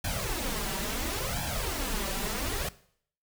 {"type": "noise with flanger", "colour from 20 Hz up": "pink", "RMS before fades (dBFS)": -32, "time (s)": [0.04, 2.69], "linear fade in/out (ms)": 5, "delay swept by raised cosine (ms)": [1.2, 5.2], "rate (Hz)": 0.72, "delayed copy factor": 0.85, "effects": ["noise-tail reverb RT60 0.6 s tail -18 dB re dry"]}